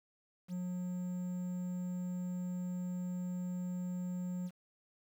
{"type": "tone", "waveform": "triangle", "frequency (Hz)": 180, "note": "F#3", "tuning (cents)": -47, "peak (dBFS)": -34, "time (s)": [0.48, 4.51], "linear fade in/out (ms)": 50, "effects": ["10-bit"]}